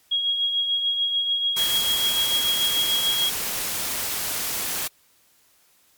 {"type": "tone with tremolo", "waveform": "sine", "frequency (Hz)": 3294, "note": "G#7", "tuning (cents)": -15, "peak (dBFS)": -18, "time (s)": [0.11, 3.3], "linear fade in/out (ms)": 10, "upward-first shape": "triangle", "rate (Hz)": 6.8, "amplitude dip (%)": 50}
{"type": "noise", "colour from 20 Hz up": "white", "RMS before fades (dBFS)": -27, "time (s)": [1.56, 4.88], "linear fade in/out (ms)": 10}
{"effects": ["white hiss -60 dBFS RMS until 5.97 s", "MP3 96 kbps"]}